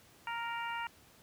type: harmonic tone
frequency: 466.2 Hz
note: A#4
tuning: in tune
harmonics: 2 / 3 / 4 / 5 / 6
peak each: -38 / -42 / -45 / -46 / -46 dBFS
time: 0.27-0.87 s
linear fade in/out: 2 ms
effects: pink hiss -61 dBFS RMS until 1.22 s + high-pass 60 Hz 12 dB/octave